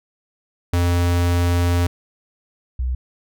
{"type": "tone pair in turn", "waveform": ["square", "sine"], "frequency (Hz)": [87.31, 62.83], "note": ["F2", "B1"], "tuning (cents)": [0, 30], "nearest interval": "tritone", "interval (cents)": 570, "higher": "first", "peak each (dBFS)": [-16, -19], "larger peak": "first", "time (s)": [[0.73, 1.87], [2.79, 2.95]], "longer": "first", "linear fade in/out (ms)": 5, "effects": []}